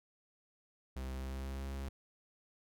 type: tone with pitch glide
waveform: 45% pulse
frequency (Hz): 65.41 to 67.76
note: C2 to C#2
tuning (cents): 0 to -39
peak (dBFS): -39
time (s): 0.96-1.89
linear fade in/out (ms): 5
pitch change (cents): +61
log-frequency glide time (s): 1.1-1.71
effects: none